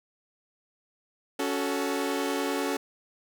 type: chord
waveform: sawtooth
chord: F# minor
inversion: second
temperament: equal with one note detuned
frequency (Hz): 280.1 / 370 / 440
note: C#4 / F#4 / A4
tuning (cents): +18 / 0 / 0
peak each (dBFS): -26 / -29 / -28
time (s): 1.39-2.77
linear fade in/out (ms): 5
effects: none